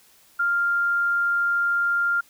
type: tone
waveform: sine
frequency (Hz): 1396.9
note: F6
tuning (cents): 0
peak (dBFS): -19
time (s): 0.39-2.21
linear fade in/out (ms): 10
effects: white hiss -56 dBFS RMS until 2.29 s